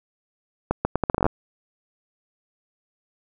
accelerating click train, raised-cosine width 1 ms, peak -6 dBFS, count 12, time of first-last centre 0.71-1.265 s, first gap 140 ms, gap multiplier 0.76, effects none

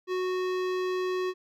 sine tone with hard clipping, 368.4 Hz, F#4, 7 cents flat, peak -29 dBFS, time 0.07-1.34 s, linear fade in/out 50 ms, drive 18 dB, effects none

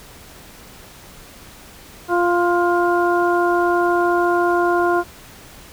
harmonic tone with a mistuned harmonic, 349.2 Hz, F4, in tune, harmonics 1 / 2 / 3 / 4, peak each -17 / -20 / -22 / -23 dBFS, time 2.08-5.04 s, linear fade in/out 50 ms, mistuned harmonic 4, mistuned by +20 cents, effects pink hiss -42 dBFS RMS until 5.72 s

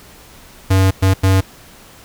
square tone bursts at uneven times, 95.3 Hz, G2, 48 cents flat, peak -10 dBFS, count 3, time 0.7-0.91 / 1.02-1.14 / 1.23-1.41 s, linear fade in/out 10 ms, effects pink hiss -42 dBFS RMS until 2.04 s

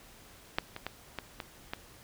clicks, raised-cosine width 0.3 ms, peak -11 / -23 / -18 / -19 / -21 / -18 dBFS, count 6, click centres 0.585 / 0.764 / 0.866 / 1.187 / 1.402 / 1.735 s, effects pink hiss -55 dBFS RMS until 2.03 s

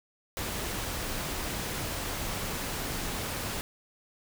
pink noise, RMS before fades -34 dBFS, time 0.37-3.61 s, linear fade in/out 0 ms, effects none

